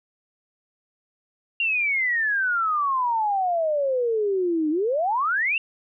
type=exponential two-way sweep; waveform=sine; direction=down then up; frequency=2794 to 298.5 to 2794 Hz; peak=-20 dBFS; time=1.6-5.58 s; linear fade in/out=2 ms; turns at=4.7 s; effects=none